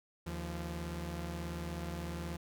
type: tone pair together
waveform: sawtooth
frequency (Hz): 76.6 / 171.96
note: D#2 / F3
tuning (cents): -27 / -27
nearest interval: octave + major second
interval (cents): 1400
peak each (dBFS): -37 / -37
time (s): 0.26-2.37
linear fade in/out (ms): 10
effects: none